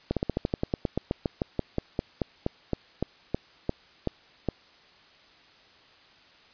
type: slowing click train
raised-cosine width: 2 ms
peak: -12 dBFS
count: 25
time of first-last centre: 0.11-4.487 s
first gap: 57 ms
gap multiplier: 1.09
effects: white hiss -56 dBFS RMS until 6.53 s + resampled to 11025 Hz